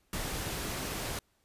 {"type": "noise", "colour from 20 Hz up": "pink", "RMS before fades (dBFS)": -36, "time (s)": [0.13, 1.19], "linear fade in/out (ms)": 2, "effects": ["pink hiss -72 dBFS RMS until 1.44 s", "resampled to 32000 Hz"]}